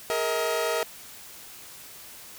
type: chord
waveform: sawtooth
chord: Ab suspended second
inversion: none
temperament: equal with one note detuned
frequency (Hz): 415.3 / 466.2 / 637.5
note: Ab4 / Bb4 / Eb5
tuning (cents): 0 / 0 / +42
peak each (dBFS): -30 / -24 / -24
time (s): 0.1-0.83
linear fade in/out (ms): 0
effects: white hiss -45 dBFS RMS until 2.38 s